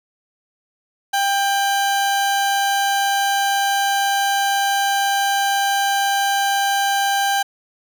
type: tone pair together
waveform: 30% pulse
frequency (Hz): 794 / 2998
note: G5 / F#7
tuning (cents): +22 / +22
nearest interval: octave + major seventh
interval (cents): 2300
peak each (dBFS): -14 / -26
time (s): 1.13-7.43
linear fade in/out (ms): 10
effects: none